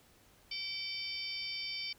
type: harmonic tone with a mistuned harmonic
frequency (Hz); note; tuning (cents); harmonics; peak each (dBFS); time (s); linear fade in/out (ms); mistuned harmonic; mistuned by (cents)
770; G5; -31; 3 / 4 / 5 / 6 / 7; -43 / -45 / -49 / -40 / -47; 0.51-1.93; 5; 5; -120
effects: pink hiss -64 dBFS RMS until 1.98 s